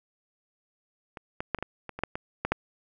clicks, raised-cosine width 0.5 ms, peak -24 / -16 / -11 / -23 / -16 / -22 / -22 / -10 / -17 / -12 / -8 dBFS, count 11, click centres 1.172 / 1.405 / 1.547 / 1.587 / 1.626 / 1.893 / 1.99 / 2.036 / 2.155 / 2.45 / 2.52 s, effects none

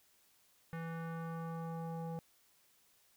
square tone with low-pass filter sweep, 165 Hz, E3, 2 cents sharp, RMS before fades -42 dBFS, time 0.73-2.19 s, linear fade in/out 0 ms, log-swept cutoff 1800 to 740 Hz, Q 2.2, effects white hiss -70 dBFS RMS until 3.16 s

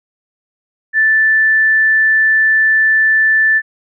sine tone, 1760 Hz, A6, in tune, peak -8 dBFS, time 0.93-3.62 s, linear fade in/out 50 ms, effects none

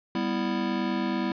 square chord, E minor, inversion first, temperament just, 197.78 / 247.2 / 329.6 Hz, G3 / B3 / E4, +16 / +2 / 0 cents, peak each -31 dBFS, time 0.15-1.32 s, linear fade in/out 2 ms, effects resampled to 11025 Hz + 10-bit

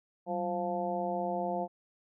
harmonic tone with a mistuned harmonic, 175.3 Hz, F3, 7 cents sharp, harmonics 1 / 2 / 3 / 4 / 5, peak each -38 / -39 / -36 / -34 / -39 dBFS, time 0.26-1.68 s, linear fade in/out 50 ms, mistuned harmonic 1, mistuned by +140 cents, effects none

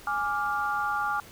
sine chord, D diminished, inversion second, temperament equal with one note detuned, 830.6 / 1174.7 / 1403.4 Hz, Ab5 / D6 / F6, 0 / 0 / +8 cents, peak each -30 dBFS, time 0.07-1.2 s, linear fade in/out 2 ms, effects pink hiss -49 dBFS RMS until 1.31 s

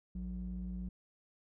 triangle ring-modulated tone, 63.9 Hz, C2, 40 cents flat, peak -32 dBFS, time 0.15-0.89 s, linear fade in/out 5 ms, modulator 119 Hz, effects tanh soft clip ceiling -30 dBFS

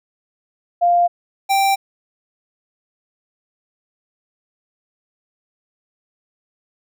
sine / square tone pair in turn, 698.5 / 783.9 Hz, F5 / G5, 0 / 0 cents, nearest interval major second, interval 200 cents, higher second, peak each -11 / -14 dBFS, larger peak first, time 0.81-1.08 / 1.49-1.76 s, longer neither, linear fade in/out 20 ms, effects none

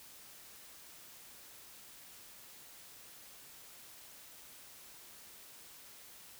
silence, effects white hiss -55 dBFS RMS until 6.39 s

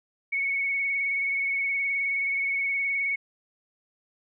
sine tone with vibrato, 2217 Hz, C#7, in tune, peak -24 dBFS, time 0.32-3.16 s, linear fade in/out 10 ms, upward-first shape sine, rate 19 Hz, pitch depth 24 cents each way, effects none

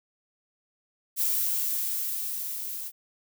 violet noise with level ramp, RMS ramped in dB -25 to -36 dBFS, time 1.16-2.92 s, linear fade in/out 50 ms, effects none

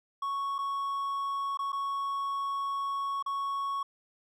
triangle tone with dropouts, 1108.7 Hz, C#6, in tune, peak -28 dBFS, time 0.22-3.83 s, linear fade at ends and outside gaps 5 ms, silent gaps 0.583-0.587 / 1.573-1.59 / 1.721-1.728 / 3.226-3.261 s, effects none

